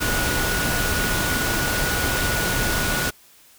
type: tone in noise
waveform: sine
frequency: 1459 Hz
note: F#6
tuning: 25 cents flat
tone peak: -26 dBFS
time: 0-3.11 s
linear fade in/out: 20 ms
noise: pink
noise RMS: -23 dBFS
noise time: 0-3.11 s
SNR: -6 dB
effects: white hiss -52 dBFS RMS until 3.58 s